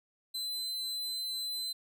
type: tone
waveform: 40% pulse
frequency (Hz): 4049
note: B7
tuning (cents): +42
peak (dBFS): -33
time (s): 0.34-1.73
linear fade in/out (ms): 10
effects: none